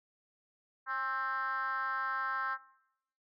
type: tone with frequency modulation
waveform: sine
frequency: 1318.5 Hz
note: E6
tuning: in tune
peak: -31 dBFS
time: 0.86-2.58 s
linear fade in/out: 50 ms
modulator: 255 Hz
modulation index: 1.4
effects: noise-tail reverb RT60 0.8 s tail -20 dB re dry + tanh soft clip ceiling -28 dBFS